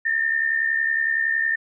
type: tone with amplitude modulation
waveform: sine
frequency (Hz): 1809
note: A6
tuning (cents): +48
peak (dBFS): -16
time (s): 0.05-1.56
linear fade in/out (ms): 10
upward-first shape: sine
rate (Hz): 70.8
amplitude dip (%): 65
effects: none